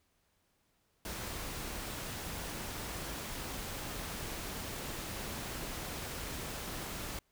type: noise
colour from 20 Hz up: pink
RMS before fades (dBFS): -41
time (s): 1.05-7.19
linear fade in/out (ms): 2
effects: pink hiss -75 dBFS RMS until 7.31 s